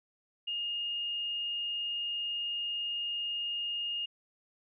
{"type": "tone", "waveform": "sine", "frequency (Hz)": 2841, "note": "F7", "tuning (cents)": 29, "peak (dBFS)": -32, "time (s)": [0.47, 4.06], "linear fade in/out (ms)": 10, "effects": []}